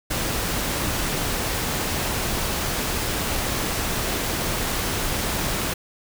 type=noise; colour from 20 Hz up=pink; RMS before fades=-25 dBFS; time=0.1-5.74 s; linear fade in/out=10 ms; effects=none